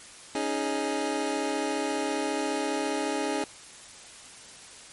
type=chord; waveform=25% pulse; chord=C# suspended second; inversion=none; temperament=just; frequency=277.2 / 311.8 / 415.8 Hz; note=C#4 / D#4 / G#4; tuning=0 / +4 / +2 cents; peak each=-28 dBFS; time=0.35-3.44 s; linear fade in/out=2 ms; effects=white hiss -47 dBFS RMS until 4.92 s + MP3 48 kbps